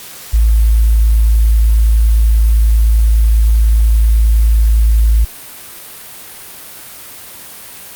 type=tone; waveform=sine; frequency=55 Hz; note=A1; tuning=in tune; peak=-6 dBFS; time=0.33-5.25 s; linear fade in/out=10 ms; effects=white hiss -32 dBFS RMS until 7.95 s + Opus 48 kbps